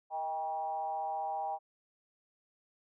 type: tone with frequency modulation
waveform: sine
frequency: 795 Hz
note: G5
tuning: 24 cents sharp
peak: -33 dBFS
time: 0.1-1.59 s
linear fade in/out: 50 ms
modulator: 165 Hz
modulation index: 0.72
effects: none